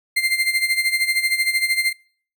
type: tone with tremolo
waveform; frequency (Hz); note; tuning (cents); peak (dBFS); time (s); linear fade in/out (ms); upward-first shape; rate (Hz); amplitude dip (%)
35% pulse; 2093; C7; 0; -13; 0.16-1.93; 10; sine; 13; 70
effects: noise-tail reverb RT60 0.5 s tail -26 dB re dry